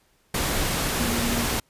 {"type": "tone in noise", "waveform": "sine", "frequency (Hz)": 235.5, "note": "A#3", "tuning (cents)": 18, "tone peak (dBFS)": -26, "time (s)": [0.99, 1.45], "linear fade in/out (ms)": 5, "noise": "pink", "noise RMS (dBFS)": -25, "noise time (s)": [0.34, 1.6], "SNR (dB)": -4, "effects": ["pink hiss -64 dBFS RMS until 1.69 s", "resampled to 32000 Hz"]}